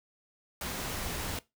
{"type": "noise", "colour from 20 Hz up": "pink", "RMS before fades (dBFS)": -36, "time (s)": [0.61, 1.39], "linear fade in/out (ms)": 2, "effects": ["noise-tail reverb RT60 0.2 s tail -19 dB re dry"]}